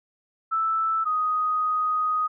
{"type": "tone pair in turn", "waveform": "sine", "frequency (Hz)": [1318.5, 1248.9], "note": ["E6", "D#6"], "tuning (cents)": [0, 6], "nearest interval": "minor second", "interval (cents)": 94, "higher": "first", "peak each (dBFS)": -21, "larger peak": "neither", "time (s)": [[0.51, 1.05], [1.05, 2.28]], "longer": "second", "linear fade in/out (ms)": 20, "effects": []}